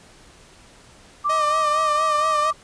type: tone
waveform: sine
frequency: 1174.7 Hz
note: D6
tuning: in tune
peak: -18 dBFS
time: 1.24-2.53 s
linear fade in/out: 20 ms
type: tone with vibrato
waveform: sawtooth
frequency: 617 Hz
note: D#5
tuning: 15 cents flat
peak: -20 dBFS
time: 1.29-2.51 s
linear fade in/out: 10 ms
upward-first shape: sine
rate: 4.3 Hz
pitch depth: 54 cents each way
effects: pink hiss -49 dBFS RMS until 2.63 s + resampled to 22050 Hz